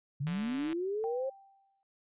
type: linear sweep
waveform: sine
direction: up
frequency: 131.3 to 545 Hz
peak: -31 dBFS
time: 0.2-1.3 s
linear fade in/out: 10 ms
type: click train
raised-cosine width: 0.3 ms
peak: -28 dBFS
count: 68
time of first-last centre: 0.27-0.729 s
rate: 146 Hz
type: tone with exponential decay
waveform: sine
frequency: 784 Hz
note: G5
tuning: in tune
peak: -36 dBFS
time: 1.04-1.83 s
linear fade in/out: 0 ms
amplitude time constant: 170 ms
effects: resampled to 8000 Hz